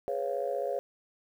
sine chord, C# dominant seventh, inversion second, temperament just, 415.8 / 498.9 / 554.4 / 693 Hz, G#4 / B4 / C#5 / E#5, +2 / +17 / 0 / -14 cents, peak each -36 / -35 / -32 / -36 dBFS, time 0.08-0.79 s, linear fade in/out 0 ms, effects tanh soft clip ceiling -19 dBFS + 10-bit

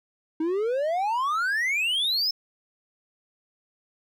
triangle exponential sweep, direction up, 308.9 to 5330 Hz, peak -21 dBFS, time 0.4-2.31 s, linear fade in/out 5 ms, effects none

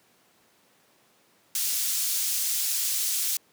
pink high-pass noise, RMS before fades -27 dBFS, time 1.55-3.37 s, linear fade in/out 2 ms, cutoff 5700 Hz, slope 12 dB/octave, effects pink hiss -62 dBFS RMS until 3.52 s + high-pass 200 Hz 12 dB/octave

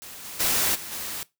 white noise with level steps, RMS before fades -41 / -38 / -23 / -37 / -33 dBFS, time 0.02-1.23 s, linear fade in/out 0 ms, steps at 0.23 / 0.39 / 0.74 / 0.91 s, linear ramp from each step 20 ms, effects noise-tail reverb RT60 0.2 s tail -20 dB re dry

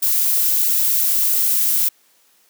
violet noise, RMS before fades -17 dBFS, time 0.02-1.89 s, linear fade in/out 10 ms, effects white hiss -57 dBFS RMS until 2.49 s + high-pass 200 Hz 12 dB/octave

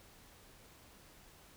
silence, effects pink hiss -60 dBFS RMS until 1.56 s

